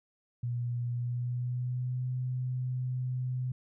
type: tone with pitch glide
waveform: sine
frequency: 120.7 to 126.85 Hz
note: B2 to B2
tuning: -39 to +47 cents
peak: -30 dBFS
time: 0.43-3.52 s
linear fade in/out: 5 ms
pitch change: +86 cents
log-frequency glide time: 0.91-2.09 s
effects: none